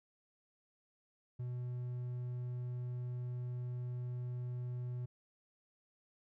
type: tone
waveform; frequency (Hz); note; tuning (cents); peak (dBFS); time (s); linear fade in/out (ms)
triangle; 123.47; B2; 0; -36; 1.39-5.06; 10
effects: none